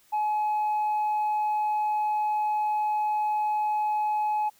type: tone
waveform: sine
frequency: 848 Hz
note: G#5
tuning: 36 cents sharp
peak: -21 dBFS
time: 0.12-4.5 s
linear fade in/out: 20 ms
effects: tanh soft clip ceiling -22 dBFS + white hiss -61 dBFS RMS until 4.59 s